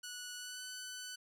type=tone with pitch glide; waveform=10% pulse; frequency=1473 to 1499.6 Hz; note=F#6 to F#6; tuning=-8 to +23 cents; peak=-35 dBFS; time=0.03-1.16 s; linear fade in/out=10 ms; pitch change=+31 cents; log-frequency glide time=0.36-0.62 s; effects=none